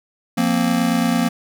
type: chord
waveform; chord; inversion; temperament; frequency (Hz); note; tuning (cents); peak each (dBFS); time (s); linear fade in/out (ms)
square; F suspended fourth; none; just; 174.61 / 232.8 / 261.9; F3 / Bb3 / C4; 0 / -2 / +2; -23 / -19 / -22; 0.37-1.29; 10
effects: none